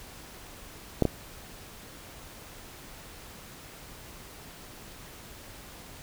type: clicks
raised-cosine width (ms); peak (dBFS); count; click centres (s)
2; -7 / -10; 2; 1.023 / 1.053
effects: pink hiss -47 dBFS RMS until 6.02 s